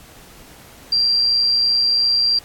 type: tone with amplitude modulation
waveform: sine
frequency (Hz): 4732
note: D8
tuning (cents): +12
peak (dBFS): -12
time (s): 0.92-2.39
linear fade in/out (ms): 5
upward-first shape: sine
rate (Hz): 123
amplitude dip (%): 35
effects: pink hiss -44 dBFS RMS until 2.44 s + AAC 64 kbps